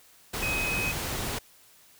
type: tone in noise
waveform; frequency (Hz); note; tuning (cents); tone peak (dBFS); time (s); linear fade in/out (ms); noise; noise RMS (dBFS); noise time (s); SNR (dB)
sine; 2527; D#7; +26; -28; 0.42-0.92; 10; pink; -32; 0.33-1.39; +1
effects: white hiss -57 dBFS RMS until 1.99 s